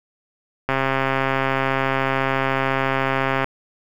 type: click train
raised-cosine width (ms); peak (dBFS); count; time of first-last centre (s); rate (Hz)
0.5; -5; 370; 0.69-3.444; 134
effects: 7-bit